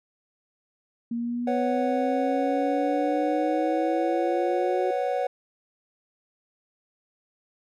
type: exponential sweep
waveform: sine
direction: up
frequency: 233.1 to 370 Hz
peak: -26 dBFS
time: 1.11-4.91 s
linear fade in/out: 5 ms
type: chord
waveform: triangle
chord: B suspended second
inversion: none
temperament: just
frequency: 493.9 / 555.6 / 740.8 Hz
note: B4 / C#5 / F#5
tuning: 0 / +4 / +2 cents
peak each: -27 / -26 / -26 dBFS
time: 1.47-5.27 s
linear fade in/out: 5 ms
effects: none